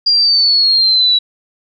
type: exponential sweep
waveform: sine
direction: down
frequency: 4816 to 3900 Hz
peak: -8 dBFS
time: 0.06-1.19 s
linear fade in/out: 10 ms
effects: none